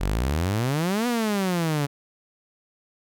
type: exponential two-way sweep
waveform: sawtooth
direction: up then down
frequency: 43.4 to 247.6 to 139.5 Hz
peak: -18 dBFS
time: 0-1.87 s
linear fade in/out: 20 ms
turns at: 1.07 s
effects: none